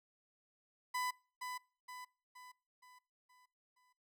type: tone with echo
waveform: 30% pulse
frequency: 1000 Hz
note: B5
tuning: 21 cents sharp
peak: -33 dBFS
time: 0.94-1.11 s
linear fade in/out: 10 ms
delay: 470 ms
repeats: 6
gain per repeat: -6 dB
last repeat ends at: 3.93 s
effects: noise-tail reverb RT60 0.4 s tail -25 dB re dry